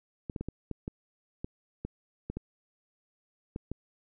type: clicks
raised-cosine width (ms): 3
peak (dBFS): -22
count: 12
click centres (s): 0.298 / 0.362 / 0.41 / 0.486 / 0.713 / 0.879 / 1.445 / 1.85 / 2.3 / 2.37 / 3.561 / 3.716
effects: none